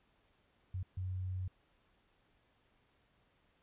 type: tone bursts at uneven times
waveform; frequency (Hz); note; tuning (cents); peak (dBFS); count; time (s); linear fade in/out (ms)
sine; 92.5; F#2; 0; -36; 2; 0.74-0.83 / 0.97-1.48; 5
effects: pink hiss -73 dBFS RMS until 3.62 s + resampled to 8000 Hz